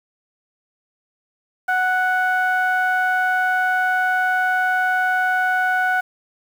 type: tone with low-pass filter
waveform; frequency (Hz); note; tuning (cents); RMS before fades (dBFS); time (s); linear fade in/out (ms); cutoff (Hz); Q
sawtooth; 740; F#5; 0; -19; 1.68-6.01; 10; 1500; 3.1
effects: 7-bit